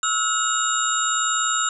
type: tone cluster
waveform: sine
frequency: 1305 / 1426 / 2866 / 3764 / 7240 Hz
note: E6 / F6 / F7 / A#7 / A8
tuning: -18 / +36 / +44 / +16 / +48 cents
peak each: -24 / -26 / -32 / -30 / -23 dBFS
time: 0.03-1.69 s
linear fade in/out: 2 ms
effects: none